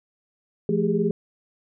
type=tone cluster; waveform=sine; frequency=171.3 / 217.2 / 396 / 414.8 Hz; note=F3 / A3 / G4 / G#4; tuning=-33 / -22 / +18 / -2 cents; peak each=-25 dBFS; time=0.69-1.11 s; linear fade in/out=2 ms; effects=none